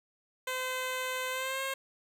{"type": "tone with pitch glide", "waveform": "10% pulse", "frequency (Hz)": [513, 536.6], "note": ["C5", "C5"], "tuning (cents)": [-34, 44], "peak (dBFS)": -24, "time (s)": [0.47, 1.74], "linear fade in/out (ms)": 5, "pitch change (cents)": 78, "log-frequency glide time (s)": [1.3, 1.62], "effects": []}